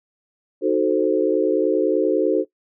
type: chord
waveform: sine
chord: D# diminished seventh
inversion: none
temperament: equal with one note detuned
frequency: 309.7 / 370 / 440 / 523.3 Hz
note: D#4 / F#4 / A4 / C5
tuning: -8 / 0 / 0 / 0 cents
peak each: -22 / -20 / -20 / -23 dBFS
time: 0.61-2.45 s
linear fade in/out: 50 ms
effects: noise-tail reverb RT60 0.1 s tail -18 dB re dry